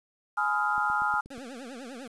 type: chord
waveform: sine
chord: F half-diminished seventh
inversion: first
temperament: just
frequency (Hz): 838.1 / 1005.8 / 1257.2 / 1396.9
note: Ab5 / Cb6 / Eb6 / F6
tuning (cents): +16 / +31 / +18 / 0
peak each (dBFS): -29 / -34 / -30 / -28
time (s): 0.37-1.21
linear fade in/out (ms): 10
type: click train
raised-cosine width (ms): 3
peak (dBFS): -34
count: 6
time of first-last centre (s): 0.78-1.38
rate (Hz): 8.34
type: tone with vibrato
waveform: 25% pulse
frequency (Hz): 252.8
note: B3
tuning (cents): +41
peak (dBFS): -35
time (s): 1.3-2.08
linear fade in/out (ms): 10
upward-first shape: triangle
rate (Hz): 10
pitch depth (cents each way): 230
effects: resampled to 24000 Hz + 9-bit